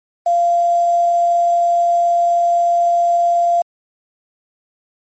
sine tone with quantisation, 691 Hz, F5, 19 cents flat, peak -11 dBFS, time 0.26-3.62 s, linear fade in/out 5 ms, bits 6, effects MP3 32 kbps

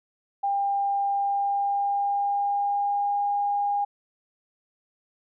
sine tone with pitch glide, 799 to 812.5 Hz, G5 to G#5, +33 to -38 cents, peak -22 dBFS, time 0.43-3.85 s, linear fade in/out 10 ms, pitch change +29 cents, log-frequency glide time 1.07-3.24 s, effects none

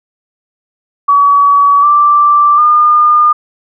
sine tone with pitch steps, 1136 / 1173.3 / 1211.9 Hz, C#6 / D6 / D#6, +42 / -2 / -46 cents, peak -4 dBFS, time 1.08-3.33 s, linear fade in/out 10 ms, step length 750 ms, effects none

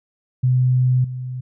sine tone with level steps, 127 Hz, B2, 49 cents sharp, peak -13 / -25 dBFS, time 0.43-1.41 s, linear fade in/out 10 ms, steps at 1.04 s, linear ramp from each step 5 ms, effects none

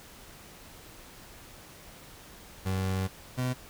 30% pulse tone pair in turn, 94.7 / 126.5 Hz, F#2 / B2, +41 / +42 cents, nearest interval perfect fourth, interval 501 cents, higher second, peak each -25 dBFS, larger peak neither, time 2.65-3.08 / 3.37-3.54 s, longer first, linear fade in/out 20 ms, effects pink hiss -50 dBFS RMS until 3.69 s

